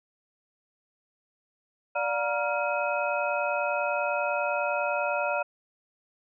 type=tone cluster; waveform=sine; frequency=586 / 716 / 946 / 1390 / 2535 Hz; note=D5 / F5 / A#5 / F6 / D#7; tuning=-4 / +43 / +25 / -9 / +32 cents; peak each=-29 / -32 / -33 / -32 / -33 dBFS; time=1.95-5.43 s; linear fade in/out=10 ms; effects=none